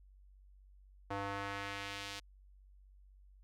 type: tone with band-pass filter sweep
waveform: square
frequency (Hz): 99.8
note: G2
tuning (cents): +32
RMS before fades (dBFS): -42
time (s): 1.1-2.2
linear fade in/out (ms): 10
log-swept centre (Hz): 900 to 4200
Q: 0.99
effects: added 48 Hz sine -58 dBFS peak until 3.43 s